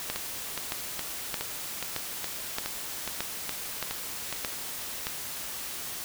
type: two click trains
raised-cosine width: 0.2 ms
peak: -14 / -12 dBFS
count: 11 / 9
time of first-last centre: 0.16-4.327 / 0.1-5.069 s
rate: 2.4 / 1.61 Hz
effects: white hiss -37 dBFS RMS until 6.04 s